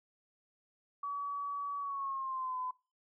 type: tone with pitch glide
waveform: sine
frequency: 1138 to 1013.8 Hz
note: C#6 to B5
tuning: +45 to +45 cents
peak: -35 dBFS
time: 1.03-2.71 s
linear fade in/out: 5 ms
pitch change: -200 cents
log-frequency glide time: 1.79-2.58 s
effects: noise-tail reverb RT60 0.3 s tail -21 dB re dry

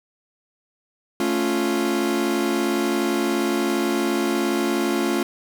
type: chord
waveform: 40% pulse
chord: A augmented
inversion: none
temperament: equal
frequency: 220 / 277.2 / 349.2 Hz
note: A3 / C#4 / E#4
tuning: 0 / 0 / 0 cents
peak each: -25 / -24 / -22 dBFS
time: 1.2-5.23 s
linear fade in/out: 2 ms
effects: none

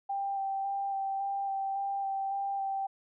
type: tone with vibrato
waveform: sine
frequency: 786 Hz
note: G5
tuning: 4 cents sharp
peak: -30 dBFS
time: 0.09-2.87 s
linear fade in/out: 10 ms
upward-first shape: square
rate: 1.8 Hz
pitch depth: 12 cents each way
effects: none

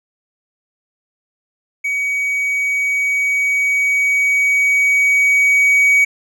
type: tone with level ramp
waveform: triangle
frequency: 2260 Hz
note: C#7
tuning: 33 cents sharp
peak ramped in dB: -15 to -7 dBFS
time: 1.84-6.05 s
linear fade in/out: 10 ms
effects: none

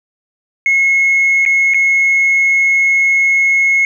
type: tone with dropouts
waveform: sine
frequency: 2173 Hz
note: C#7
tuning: 35 cents flat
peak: -7 dBFS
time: 0.66-3.85 s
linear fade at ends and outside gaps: 1 ms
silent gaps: 1.452-1.461 / 1.737-1.744 s
effects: tanh soft clip ceiling -6 dBFS + 8-bit

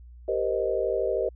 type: chord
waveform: sine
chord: C minor seventh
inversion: second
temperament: equal with one note detuned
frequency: 392 / 466.2 / 519 / 622.3 Hz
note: G4 / Bb4 / C5 / Eb5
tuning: 0 / 0 / -14 / 0 cents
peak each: -29 dBFS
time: 0.28-1.29 s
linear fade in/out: 5 ms
effects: added 60 Hz sine -44 dBFS peak until 1.35 s

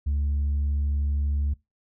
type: tone with tanh clipping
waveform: sine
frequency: 71.8 Hz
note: D2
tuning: 39 cents flat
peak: -23 dBFS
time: 0.06-1.54 s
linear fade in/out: 10 ms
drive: 2 dB
effects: noise-tail reverb RT60 0.2 s tail -21 dB re dry

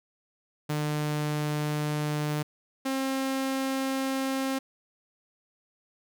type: tone pair in turn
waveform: sawtooth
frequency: 149.9 / 267.1 Hz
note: D3 / C4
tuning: +36 / +36 cents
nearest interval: minor seventh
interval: 1000 cents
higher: second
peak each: -23 dBFS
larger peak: neither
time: 0.69-2.43 / 2.85-4.59 s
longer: neither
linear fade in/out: 10 ms
effects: none

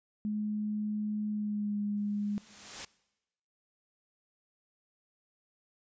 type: tone with pitch glide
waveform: sine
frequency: 211 to 205.9 Hz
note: G#3 to G#3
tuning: +28 to -15 cents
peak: -30 dBFS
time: 0.25-2.38 s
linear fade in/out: 0 ms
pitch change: -43 cents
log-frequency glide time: 1.3-1.78 s
type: noise with exponential growth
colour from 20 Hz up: white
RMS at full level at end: -38 dBFS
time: 1.97-2.85 s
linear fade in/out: 5 ms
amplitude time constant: 190 ms
effects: noise-tail reverb RT60 1.0 s tail -22 dB re dry + resampled to 16000 Hz

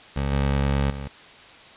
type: tone with level steps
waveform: 20% pulse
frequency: 69.3 Hz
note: C#2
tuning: in tune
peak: -18 / -15 / -26 dBFS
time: 0.16-1.08 s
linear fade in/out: 5 ms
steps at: 0.32 / 0.9 s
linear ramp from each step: 2 ms
effects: white hiss -46 dBFS RMS until 1.76 s + resampled to 8000 Hz

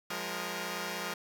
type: tone cluster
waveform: 5% pulse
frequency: 176.4 / 206.3 / 469 Hz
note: F3 / G#3 / A#4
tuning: +18 / -11 / +11 cents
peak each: -28 dBFS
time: 0.1-1.14 s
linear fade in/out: 5 ms
effects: none

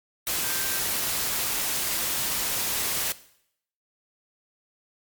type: tone in noise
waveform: sine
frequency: 1568 Hz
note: G6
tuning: in tune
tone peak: -37 dBFS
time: 0.44-0.79 s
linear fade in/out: 0 ms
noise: white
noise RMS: -27 dBFS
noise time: 0.27-3.12 s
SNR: -13 dB
effects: noise-tail reverb RT60 0.7 s tail -17 dB re dry + MP3 96 kbps

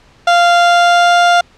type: tone with pitch glide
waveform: 30% pulse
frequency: 695 to 699.4 Hz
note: F5 to F5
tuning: -9 to +2 cents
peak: -4 dBFS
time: 0.27-1.41 s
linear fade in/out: 5 ms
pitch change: +11 cents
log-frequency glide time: 0.54-1.18 s
effects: pink hiss -47 dBFS RMS until 1.57 s + low-pass 5000 Hz 12 dB/octave

